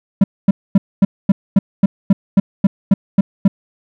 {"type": "tone bursts", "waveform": "triangle", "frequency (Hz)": 196, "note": "G3", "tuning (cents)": 0, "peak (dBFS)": -3, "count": 13, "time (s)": [0.21, 3.48], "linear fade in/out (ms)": 5, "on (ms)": 30, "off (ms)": 240, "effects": []}